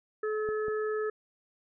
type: harmonic tone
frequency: 429.6 Hz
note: A4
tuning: 41 cents flat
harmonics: 1 / 3 / 4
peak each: -29 / -39 / -41 dBFS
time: 0.23-1.1 s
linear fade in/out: 5 ms
type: clicks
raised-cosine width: 2 ms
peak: -29 dBFS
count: 2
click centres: 0.489 / 0.683 s
effects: none